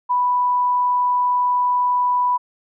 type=tone; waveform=sine; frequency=987.8 Hz; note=B5; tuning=in tune; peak=-15 dBFS; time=0.09-2.38 s; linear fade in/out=20 ms; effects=none